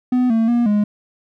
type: tone with pitch steps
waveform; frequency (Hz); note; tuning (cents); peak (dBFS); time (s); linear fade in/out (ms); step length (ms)
triangle; 250.5 / 225.4 / 238.4 / 207.9; B3 / A3 / A#3 / G#3; +25 / +42 / +39 / +2; -11; 0.12-0.84; 5; 180
effects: none